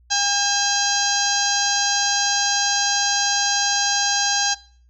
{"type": "harmonic tone with a mistuned harmonic", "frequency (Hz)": 807, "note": "G#5", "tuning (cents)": -50, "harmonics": [1, 2, 3, 4, 5, 6, 7, 8, 9], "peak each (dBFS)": [-25, -25, -33, -28, -25, -24, -28, -24, -36], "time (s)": [0.1, 4.55], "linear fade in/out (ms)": 20, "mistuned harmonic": 3, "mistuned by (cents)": 130, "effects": ["noise-tail reverb RT60 0.5 s tail -22 dB re dry", "added 60 Hz sine -51 dBFS peak until 4.89 s"]}